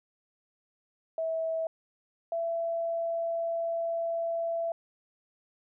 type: tone pair in turn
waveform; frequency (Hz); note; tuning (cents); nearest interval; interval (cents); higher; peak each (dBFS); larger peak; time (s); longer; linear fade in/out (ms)
sine; 650 / 669; E5 / E5; -24 / +25; unison; 49; second; -28; neither; 1.18-1.67 / 2.32-4.72; second; 2
effects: none